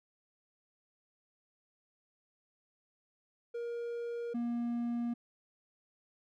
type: tone pair in turn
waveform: triangle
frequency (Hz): 471.8 / 237.2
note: A#4 / A#3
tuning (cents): +21 / +30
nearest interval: octave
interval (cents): 1191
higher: first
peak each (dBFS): -34 / -30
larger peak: second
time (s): 3.54-4.34 / 4.34-5.14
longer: neither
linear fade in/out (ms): 10
effects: none